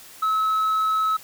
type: tone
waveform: sine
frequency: 1292 Hz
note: E6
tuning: 35 cents flat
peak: -16 dBFS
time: 0.22-1.17 s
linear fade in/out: 10 ms
effects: tanh soft clip ceiling -18 dBFS + white hiss -45 dBFS RMS until 1.23 s